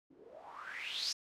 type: noise with low-pass filter sweep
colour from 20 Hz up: blue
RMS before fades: -43 dBFS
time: 0.1-1.13 s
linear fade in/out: 10 ms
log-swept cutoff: 290 to 5600 Hz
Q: 7.3
effects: none